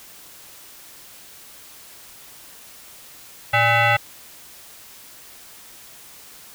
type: tone with frequency modulation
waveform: sine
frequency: 587.3 Hz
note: D5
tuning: in tune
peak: -13 dBFS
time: 3.53-3.97 s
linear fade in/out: 10 ms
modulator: 702 Hz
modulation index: 3.1
effects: tanh soft clip ceiling -9 dBFS + white hiss -44 dBFS RMS until 6.54 s